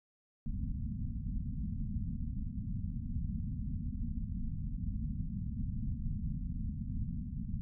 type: low-pass noise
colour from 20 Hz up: pink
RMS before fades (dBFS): -37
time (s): 0.46-7.61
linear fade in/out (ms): 0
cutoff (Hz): 250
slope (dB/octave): 96
effects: none